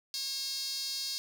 sawtooth tone with high-pass filter, 542 Hz, C#5, 39 cents flat, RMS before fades -36 dBFS, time 0.14-1.18 s, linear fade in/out 0 ms, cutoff 4600 Hz, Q 5.4, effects none

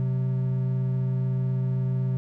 triangle tone pair together, 129.1 / 185.07 Hz, C3 / F#3, -23 / +1 cents, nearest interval tritone, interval 624 cents, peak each -21 / -31 dBFS, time 0-2.17 s, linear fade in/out 0 ms, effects none

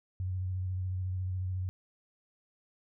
sine tone with vibrato, 92.5 Hz, F#2, in tune, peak -31 dBFS, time 0.2-1.69 s, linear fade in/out 0 ms, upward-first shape square, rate 14 Hz, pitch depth 21 cents each way, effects none

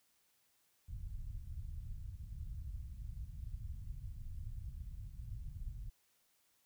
pink low-pass noise, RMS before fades -45 dBFS, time 0.88-5.9 s, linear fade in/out 5 ms, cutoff 110 Hz, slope 24 dB/octave, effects white hiss -75 dBFS RMS until 6.65 s

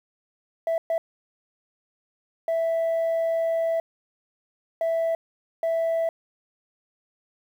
sine tone bursts at uneven times, 659.3 Hz, E5, in tune, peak -19 dBFS, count 5, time 0.67-0.78 / 0.9-0.98 / 2.48-3.8 / 4.81-5.15 / 5.63-6.09 s, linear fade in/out 2 ms, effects tanh soft clip ceiling -20 dBFS + 9-bit

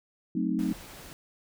sine chord, F# diminished seventh, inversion none, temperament equal, 185 / 220 / 261.6 / 311.1 Hz, F#3 / A3 / C4 / Eb4, 0 / 0 / 0 / 0 cents, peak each -31 dBFS, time 0.35-0.73 s, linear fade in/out 5 ms
pink noise, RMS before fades -46 dBFS, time 0.59-1.13 s, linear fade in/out 0 ms
effects none

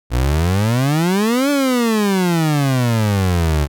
30% pulse exponential two-way sweep, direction up then down, 57.2 to 291.3 to 70.7 Hz, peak -11 dBFS, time 0.1-3.68 s, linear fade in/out 50 ms, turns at 1.5 s, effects none

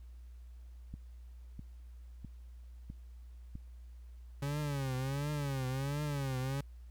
click train, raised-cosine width 5 ms, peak -32 dBFS, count 5, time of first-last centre 0.94-3.554 s, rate 1.53 Hz
40% pulse tone with vibrato, 138.59 Hz, C#3, in tune, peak -33 dBFS, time 4.42-6.61 s, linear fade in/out 5 ms, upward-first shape triangle, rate 1.4 Hz, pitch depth 150 cents each way
effects added 60 Hz sine -48 dBFS peak until 6.9 s + pink hiss -73 dBFS RMS until 6.9 s

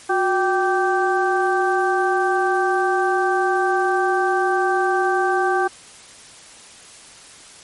harmonic tone with a mistuned harmonic, 388.7 Hz, G4, 15 cents flat, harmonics 1 / 2 / 3 / 4, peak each -20 / -20 / -25 / -23 dBFS, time 0.09-5.68 s, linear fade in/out 10 ms, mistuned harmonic 1, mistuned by -110 cents, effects white hiss -43 dBFS RMS until 7.63 s + MP3 48 kbps

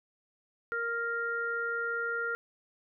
harmonic tone, 466.2 Hz, A#4, in tune, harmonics 1 / 3 / 4, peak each -37 / -31 / -43 dBFS, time 0.72-2.35 s, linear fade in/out 0 ms, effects none

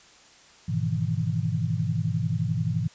sine chord, E major seventh, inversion first, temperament equal with one note detuned, 103.83 / 123.47 / 155.56 / 167.02 Hz, G#2 / B2 / D#3 / E3, 0 / 0 / 0 / +23 cents, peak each -29 dBFS, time 0.68-2.88 s, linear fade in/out 10 ms, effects white hiss -53 dBFS RMS until 2.94 s + resampled to 16000 Hz

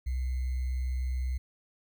sine tone with sample-and-hold, 63.6 Hz, C2, 48 cents flat, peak -28 dBFS, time 0.06-1.38 s, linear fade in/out 10 ms, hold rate 2100 Hz, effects none

